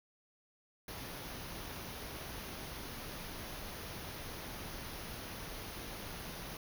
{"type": "band-stop noise", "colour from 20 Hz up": "pink", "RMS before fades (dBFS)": -45, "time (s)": [0.88, 6.57], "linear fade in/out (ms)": 2, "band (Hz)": [6500, 9300], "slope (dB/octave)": 96, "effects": []}